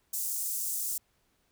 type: high-pass noise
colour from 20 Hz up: pink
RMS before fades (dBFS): -33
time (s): 0.13-0.98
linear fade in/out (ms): 5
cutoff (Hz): 7300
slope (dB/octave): 24
effects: pink hiss -72 dBFS RMS until 1.51 s